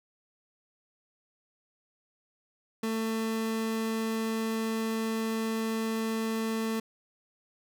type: tone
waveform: 30% pulse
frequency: 223.1 Hz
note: A3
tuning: 24 cents sharp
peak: -26 dBFS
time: 2.83-6.8 s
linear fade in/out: 5 ms
effects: none